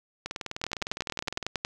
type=two click trains; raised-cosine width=0.2 ms; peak=-11 / -16 dBFS; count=12 / 24; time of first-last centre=0.64-1.649 / 0.26-1.428 s; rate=10.9 / 19.7 Hz; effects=none